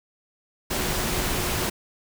sine tone in noise, 363.5 Hz, F#4, 31 cents flat, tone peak -35 dBFS, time 0.7-1.7 s, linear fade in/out 10 ms, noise pink, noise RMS -26 dBFS, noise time 0.7-1.7 s, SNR -12 dB, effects none

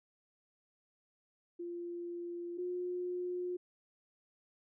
sine tone pair in turn, 346.4 / 358.4 Hz, F4 / F4, -14 / +45 cents, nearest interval minor second, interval 59 cents, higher second, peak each -39 / -35 dBFS, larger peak second, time 1.59-2.58 / 2.58-3.57 s, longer neither, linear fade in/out 10 ms, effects none

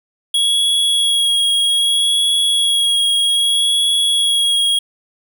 square tone with vibrato, 3322 Hz, G#7, in tune, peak -13 dBFS, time 0.34-4.79 s, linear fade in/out 5 ms, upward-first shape sine, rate 0.63 Hz, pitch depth 17 cents each way, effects 9-bit

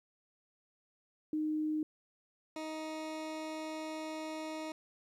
sine / 20% pulse tone pair in turn, 308 / 313.6 Hz, D#4 / D#4, -17 / +14 cents, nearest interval unison, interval 31 cents, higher second, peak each -31 / -34 dBFS, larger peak first, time 1.33-1.83 / 2.56-4.72 s, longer second, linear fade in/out 2 ms, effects low-pass 8000 Hz 12 dB/octave + 12-bit

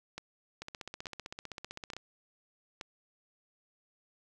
two click trains, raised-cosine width 0.2 ms, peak -23 / -24 dBFS, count 4 / 22, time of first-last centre 0.18-2.812 / 0.62-1.966 s, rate 1.14 / 15.6 Hz, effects none

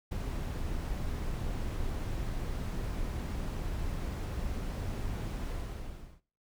brown noise with ADSR envelope, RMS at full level -32 dBFS, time 0.11-6.21 s, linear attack 13 ms, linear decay 7 ms, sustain -3 dB, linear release 710 ms, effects noise-tail reverb RT60 0.4 s tail -19 dB re dry

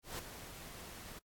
pink noise with ADSR envelope, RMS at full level -41 dBFS, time 0.03-1.19 s, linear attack 160 ms, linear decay 4 ms, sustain -9 dB, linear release 8 ms, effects noise-tail reverb RT60 0.1 s tail -26 dB re dry + AAC 64 kbps

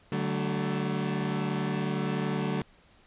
30% pulse chord, D major, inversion none, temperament equal with one note detuned, 146.83 / 189.21 / 220 Hz, D3 / F#3 / A3, 0 / +39 / 0 cents, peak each -29 / -29 / -31 dBFS, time 0.12-2.62 s, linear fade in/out 2 ms, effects pink hiss -60 dBFS RMS until 3.06 s + resampled to 8000 Hz

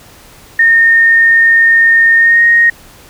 sine tone with pitch glide, 1832 to 1865.1 Hz, A#6 to A#6, -31 to 0 cents, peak -4 dBFS, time 0.59-2.7 s, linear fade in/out 5 ms, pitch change +31 cents, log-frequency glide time 2.17-2.43 s, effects pink hiss -39 dBFS RMS until 3.09 s

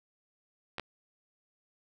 clicks, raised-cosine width 0.3 ms, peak -22 / -20 dBFS, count 2, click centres 0.783 / 0.797 s, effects none

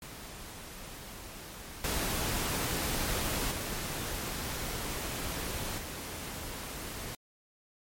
pink noise with level steps, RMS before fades -45 / -32 / -36 / -40 dBFS, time 0.02-7.15 s, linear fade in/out 2 ms, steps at 1.84 / 3.51 / 5.78 s, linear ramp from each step 2 ms, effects MP3 64 kbps

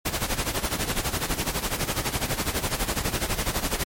pink noise with tremolo, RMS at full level -24 dBFS, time 0.05-3.84 s, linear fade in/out 10 ms, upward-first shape sine, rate 12 Hz, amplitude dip 75%, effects MP3 64 kbps

